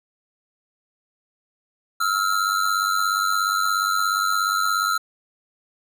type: ring-modulated tone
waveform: square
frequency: 1347 Hz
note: E6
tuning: 37 cents sharp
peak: -17 dBFS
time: 2-4.98 s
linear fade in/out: 10 ms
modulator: 48.5 Hz
effects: none